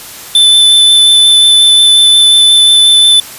square tone with vibrato, 3520 Hz, A7, in tune, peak -3 dBFS, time 0.35-3.2 s, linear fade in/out 2 ms, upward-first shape sine, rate 5.6 Hz, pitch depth 9 cents each way, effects white hiss -28 dBFS RMS until 3.38 s + resampled to 32000 Hz

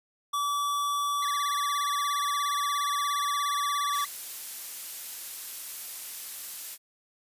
square tone, 1152 Hz, D6, 34 cents flat, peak -27 dBFS, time 0.33-4.05 s, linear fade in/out 10 ms
25% pulse tone with vibrato, 1853 Hz, A#6, 11 cents flat, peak -34 dBFS, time 1.22-4.06 s, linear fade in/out 5 ms, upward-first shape sine, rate 17 Hz, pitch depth 190 cents each way
blue noise, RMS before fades -37 dBFS, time 3.91-6.78 s, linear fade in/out 50 ms
effects resampled to 32000 Hz

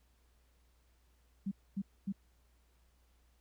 sine tone bursts, 196 Hz, G3, in tune, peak -33 dBFS, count 3, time 1.46-2.125 s, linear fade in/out 10 ms, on 55 ms, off 250 ms, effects added 60 Hz sine -67 dBFS peak until 3.4 s + pink hiss -75 dBFS RMS until 3.4 s

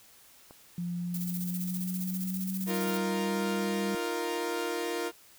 click, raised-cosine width 1 ms, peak -35 dBFS, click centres 0.509 s
sine tone with pitch glide, 174.7 to 198.37 Hz, F3 to G3, +1 to +21 cents, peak -31 dBFS, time 0.78-3.95 s, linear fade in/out 2 ms, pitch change +220 cents, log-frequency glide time 0.94-3.53 s
violet noise with tremolo, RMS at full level -38 dBFS, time 1.14-2.97 s, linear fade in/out 2 ms, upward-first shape square, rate 15 Hz, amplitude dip 55%
sawtooth chord, Eb suspended second, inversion none, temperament equal, 311.1 / 349.2 / 466.2 Hz, Eb4 / F4 / Bb4, 0 / 0 / 0 cents, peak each -35 / -30 / -30 dBFS, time 2.66-5.12 s, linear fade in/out 50 ms
effects white hiss -57 dBFS RMS until 5.38 s

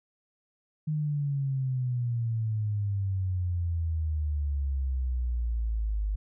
sine exponential sweep, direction down, 155 to 50.2 Hz, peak -26 dBFS, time 0.87-6.16 s, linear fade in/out 10 ms, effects none

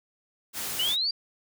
white noise, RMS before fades -33 dBFS, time 0.53-0.97 s, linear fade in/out 50 ms
sine exponential sweep, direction up, 2860 to 4794 Hz, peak -24 dBFS, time 0.79-1.11 s, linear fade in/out 5 ms
effects none

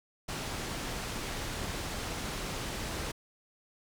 pink low-pass noise, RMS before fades -37 dBFS, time 0.28-3.12 s, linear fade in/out 10 ms, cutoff 8800 Hz, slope 12 dB/octave, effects none

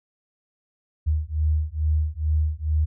sine beating tone pair, 76 / 78.3 Hz, D#2 / D#2, -40 / +11 cents, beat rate 2.3 Hz, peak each -23 dBFS, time 1.06-2.86 s, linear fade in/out 20 ms, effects none

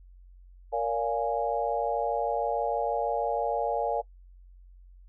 sine chord, Bb dominant seventh, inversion none, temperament equal with one note detuned, 466.2 / 572.6 / 698.5 / 830.6 Hz, Bb4 / D5 / F5 / Ab5, 0 / -44 / 0 / 0 cents, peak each -31 dBFS, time 0.72-4.02 s, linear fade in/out 20 ms, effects noise-tail reverb RT60 0.1 s tail -21 dB re dry + added 45 Hz sine -49 dBFS peak until 5.08 s

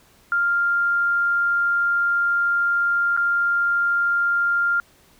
sine tone with dropouts, 1396.9 Hz, F6, in tune, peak -17 dBFS, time 0.32-4.8 s, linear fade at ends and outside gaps 1 ms, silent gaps 3.166-3.174 s, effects pink hiss -55 dBFS RMS until 5.19 s

